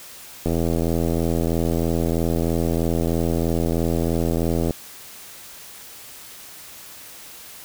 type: click train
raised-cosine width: 2 ms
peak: -9 dBFS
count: 354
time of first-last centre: 0.46-4.708 s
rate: 83.1 Hz
effects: white hiss -41 dBFS RMS until 7.64 s